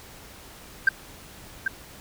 sine tone with echo, 1571 Hz, G6, 3 cents sharp, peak -11 dBFS, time 0.87-0.89 s, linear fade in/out 5 ms, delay 790 ms, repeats 1, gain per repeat -9 dB, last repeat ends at 1.68 s, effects tanh soft clip ceiling -11 dBFS + pink hiss -46 dBFS RMS until 2 s

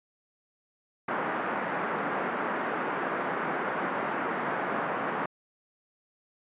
white band-pass noise, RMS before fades -31 dBFS, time 1.08-5.26 s, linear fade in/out 5 ms, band 170 to 1600 Hz, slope 24 dB/octave, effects resampled to 8000 Hz

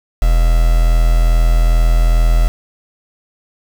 triangle tone with quantisation, 41.2 Hz, E1, in tune, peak -6 dBFS, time 0.22-2.48 s, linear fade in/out 0 ms, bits 4, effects none

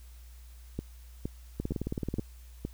two click trains, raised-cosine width 3 ms, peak -20 / -19 dBFS, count 5 / 12, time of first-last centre 0.79-2.65 / 1.6-2.195 s, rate 2.15 / 18.5 Hz, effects added 60 Hz sine -47 dBFS peak until 2.73 s + white hiss -61 dBFS RMS until 2.73 s

